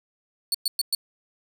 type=tone bursts; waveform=sawtooth; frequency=4435 Hz; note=C#8; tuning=in tune; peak=-18 dBFS; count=4; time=0.52-0.95 s; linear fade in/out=2 ms; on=25 ms; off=110 ms; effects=none